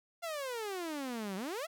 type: exponential two-way sweep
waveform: sawtooth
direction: down then up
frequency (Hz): 698.5 to 183.9 to 698.5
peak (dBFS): -33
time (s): 0.22-1.67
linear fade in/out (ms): 20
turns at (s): 1.36
effects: none